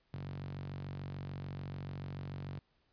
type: tone with high-pass filter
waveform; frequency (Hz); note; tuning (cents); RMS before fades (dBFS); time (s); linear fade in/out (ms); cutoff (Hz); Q
sawtooth; 46.84; F#1; +22; -43; 0.13-2.59; 0; 120; 6.9
effects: pink hiss -75 dBFS RMS until 2.92 s + resampled to 11025 Hz